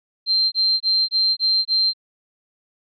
sine tone bursts, 4148 Hz, C8, 16 cents flat, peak -15 dBFS, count 6, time 0.26-1.935 s, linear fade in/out 50 ms, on 260 ms, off 23 ms, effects none

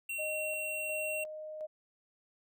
square tone, 2733 Hz, F7, 38 cents flat, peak -36 dBFS, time 0.09-1.24 s, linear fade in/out 5 ms
sine tone with tremolo, 618 Hz, D#5, 12 cents flat, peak -36 dBFS, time 0.18-1.67 s, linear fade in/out 20 ms, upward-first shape square, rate 1.4 Hz, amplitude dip 40%
effects none

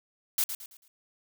blue noise with echo, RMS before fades -26 dBFS, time 0.38-0.44 s, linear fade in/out 2 ms, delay 110 ms, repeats 4, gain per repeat -9 dB, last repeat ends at 0.88 s, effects none

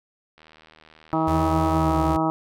click train, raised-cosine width 0.3 ms, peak -33 dBFS, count 108, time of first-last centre 0.38-1.74 s, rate 78.7 Hz
harmonic tone, 160 Hz, D#3, 49 cents sharp, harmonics 1 / 2 / 3 / 4 / 5 / 6 / 7 / 8, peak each -28 / -23 / -37 / -28 / -27 / -28 / -33 / -30 dBFS, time 1.13-2.3 s, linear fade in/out 0 ms
35% pulse tone with pitch glide, 82.41 to 75.14 Hz, E2 to D2, 0 to +40 cents, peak -23 dBFS, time 1.27-2.17 s, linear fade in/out 10 ms, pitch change -160 cents, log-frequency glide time 1.77-1.94 s
effects none

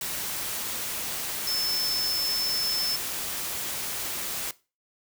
sine tone in noise, 5274 Hz, E8, in tune, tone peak -26 dBFS, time 1.47-2.96 s, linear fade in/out 2 ms, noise white, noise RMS -32 dBFS, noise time 0.01-4.51 s, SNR +3 dB, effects noise-tail reverb RT60 0.3 s tail -19 dB re dry

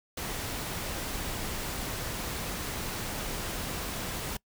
pink noise, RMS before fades -35 dBFS, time 0.17-4.37 s, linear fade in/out 5 ms, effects noise-tail reverb RT60 0.1 s tail -24 dB re dry

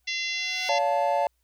sawtooth tone with exponential growth, 742 Hz, F#5, 5 cents sharp, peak -30 dBFS, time 0.04-0.69 s, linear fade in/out 2 ms, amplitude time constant 140 ms
harmonic tone, 685 Hz, F5, 34 cents flat, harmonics 3 / 4 / 5 / 6 / 7 / 8 / 9, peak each -31 / -33 / -35 / -37 / -38 / -39 / -40 dBFS, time 0.07-0.79 s, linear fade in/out 10 ms
triangle chord, Db augmented, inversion none, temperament equal with one note detuned, 568.6 / 698.5 / 880 Hz, Db5 / F5 / A5, +44 / 0 / 0 cents, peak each -24 dBFS, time 0.69-1.27 s, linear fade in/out 2 ms
effects added 60 Hz sine -70 dBFS peak until 1.43 s + white hiss -75 dBFS RMS until 1.43 s

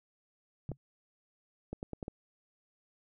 sine tone with exponential decay, 137.3 Hz, C#3, 16 cents flat, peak -30 dBFS, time 0.69-0.77 s, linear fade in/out 0 ms, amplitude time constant 16 ms
clicks, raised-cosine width 2 ms, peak -25 dBFS, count 6, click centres 0.717 / 1.73 / 1.829 / 1.933 / 2.028 / 2.081 s
effects none

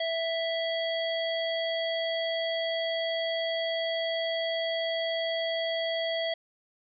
harmonic tone with a mistuned harmonic, 659.3 Hz, E5, in tune, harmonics 1 / 3 / 5 / 7, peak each -29 / -36 / -34 / -43 dBFS, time 0-6.34 s, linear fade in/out 5 ms, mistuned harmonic 7, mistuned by -21 cents, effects none

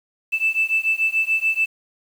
sine beating tone pair, 2637 / 2643.9 Hz, E7 / E7, 0 / +5 cents, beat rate 6.9 Hz, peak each -20 dBFS, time 0.32-1.66 s, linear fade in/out 20 ms, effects tanh soft clip ceiling -10 dBFS + 7-bit

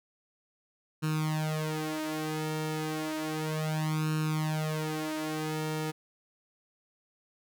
sawtooth tone with flanger, 155.56 Hz, D#3, in tune, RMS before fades -32 dBFS, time 1.02-5.92 s, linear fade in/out 20 ms, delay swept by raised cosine 0.73 to 4.23 ms, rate 0.32 Hz, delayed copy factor +0.95, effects none

